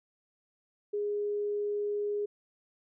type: tone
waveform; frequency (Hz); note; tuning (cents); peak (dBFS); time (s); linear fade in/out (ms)
sine; 412.9; G#4; -10; -29; 0.93-2.26; 10
effects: none